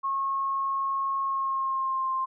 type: tone with pitch glide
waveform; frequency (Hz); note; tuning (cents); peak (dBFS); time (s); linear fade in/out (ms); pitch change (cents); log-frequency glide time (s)
sine; 1088 to 1052.8; C#6 to C6; -33 to +10; -25; 0.03-2.26; 20; -57; 1.23-2.11
effects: none